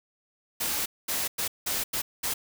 white noise bursts at uneven times, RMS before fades -29 dBFS, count 6, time 0.6-0.86 / 1.08-1.28 / 1.38-1.48 / 1.66-1.84 / 1.93-2.02 / 2.23-2.34 s, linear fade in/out 10 ms, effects none

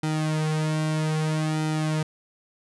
sawtooth tone with flanger, 155.56 Hz, D#3, in tune, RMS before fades -25 dBFS, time 0.03-2.03 s, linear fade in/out 5 ms, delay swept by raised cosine 1.8 to 4.1 ms, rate 0.62 Hz, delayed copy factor -0.75, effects resampled to 24000 Hz

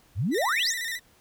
sine exponential sweep, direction up, 77.78 to 8900 Hz, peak -23 dBFS, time 0.15-0.75 s, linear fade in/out 50 ms
sawtooth tone with vibrato, 1900 Hz, A#6, 33 cents sharp, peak -26 dBFS, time 0.31-1 s, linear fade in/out 50 ms, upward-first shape square, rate 14 Hz, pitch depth 66 cents each way
effects pink hiss -60 dBFS RMS until 1.2 s

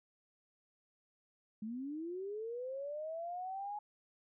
sine linear sweep, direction up, 207.7 to 841 Hz, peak -39 dBFS, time 1.62-3.79 s, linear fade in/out 5 ms, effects none

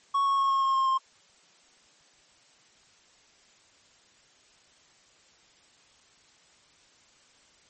triangle tone with pitch steps, 1108.7 / 1100.4 / 1092.2 / 1084 / 1075.9 / 1067.8 / 1059.9 Hz, C#6 / C#6 / C#6 / C#6 / C6 / C6 / C6, 0 / -13 / -26 / -39 / +48 / +35 / +22 cents, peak -20 dBFS, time 0.14-0.98 s, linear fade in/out 10 ms, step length 120 ms, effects white hiss -60 dBFS RMS until 7.69 s + MP3 32 kbps

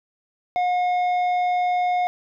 sine tone with tanh clipping, 720 Hz, F#5, 47 cents flat, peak -20 dBFS, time 0.56-2.07 s, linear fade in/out 0 ms, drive 8 dB, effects none

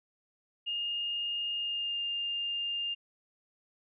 sine tone with pitch glide, 2834 to 2808 Hz, F7 to F7, +25 to +9 cents, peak -31 dBFS, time 0.66-2.95 s, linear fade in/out 20 ms, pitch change -16 cents, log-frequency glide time 1.56-2 s, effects none

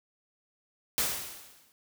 white noise with exponential decay, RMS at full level -26 dBFS, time 0.98-1.72 s, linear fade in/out 0 ms, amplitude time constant 160 ms, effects none

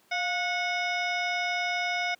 harmonic tone with a mistuned harmonic, 732 Hz, F#5, 19 cents flat, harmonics 1 / 2 / 3 / 4 / 5 / 7 / 8, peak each -31 / -34 / -30 / -42 / -38 / -40 / -48 dBFS, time 0.11-2.15 s, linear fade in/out 10 ms, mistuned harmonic 1, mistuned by -65 cents, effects pink hiss -63 dBFS RMS until 2.19 s + high-pass 200 Hz 12 dB/octave

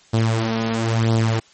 sawtooth tone with flanger, 113.1 Hz, A2, 48 cents sharp, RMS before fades -19 dBFS, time 0.13-1.4 s, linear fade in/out 10 ms, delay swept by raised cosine 0.21 to 4.81 ms, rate 1 Hz, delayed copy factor +0.6, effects white hiss -52 dBFS RMS until 1.53 s + MP3 32 kbps

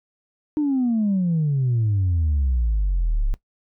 sine exponential sweep, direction down, 307.4 to 32.7 Hz, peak -16 dBFS, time 0.57-3.34 s, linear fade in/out 0 ms, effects noise-tail reverb RT60 0.1 s tail -19 dB re dry + tanh soft clip ceiling -15 dBFS

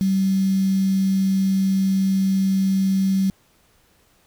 sine tone with quantisation, 192.1 Hz, G3, 35 cents flat, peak -16 dBFS, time 0.01-3.3 s, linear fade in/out 0 ms, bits 6, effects pink hiss -59 dBFS RMS until 4.26 s

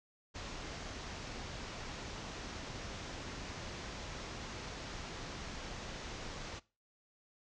pink low-pass noise, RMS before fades -45 dBFS, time 0.34-6.6 s, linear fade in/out 20 ms, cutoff 6800 Hz, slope 48 dB/octave, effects noise-tail reverb RT60 0.3 s tail -20 dB re dry

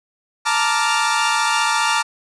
sawtooth chord, Bb major seventh, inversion third, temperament equal with one note detuned, 877.5 / 932.3 / 1174.7 / 1396.9 Hz, A5 / Bb5 / D6 / F6, -5 / 0 / 0 / 0 cents, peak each -18 dBFS, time 0.45-2.03 s, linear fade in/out 20 ms, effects resampled to 22050 Hz

